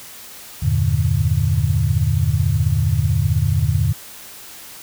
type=chord; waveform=sine; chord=E half-diminished seventh; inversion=none; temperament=equal; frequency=82.41 / 98 / 116.54 / 146.83 Hz; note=E2 / G2 / Bb2 / D3; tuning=0 / 0 / 0 / 0 cents; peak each=-20 dBFS; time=0.62-3.93 s; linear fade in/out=10 ms; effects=white hiss -38 dBFS RMS until 4.82 s